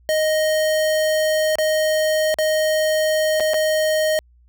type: tone with dropouts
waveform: square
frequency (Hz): 622.3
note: D#5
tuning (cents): 0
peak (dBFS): -17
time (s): 0.09-4.19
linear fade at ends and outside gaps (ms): 0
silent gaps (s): 1.555-1.585 / 2.342-2.386 / 3.399-3.405 / 3.535-3.542
effects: added 60 Hz sine -50 dBFS peak until 4.48 s